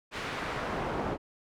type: noise with band-pass filter sweep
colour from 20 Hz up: brown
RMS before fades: -34 dBFS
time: 0.11-1.18 s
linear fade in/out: 50 ms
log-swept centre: 2500 to 640 Hz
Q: 0.79
effects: none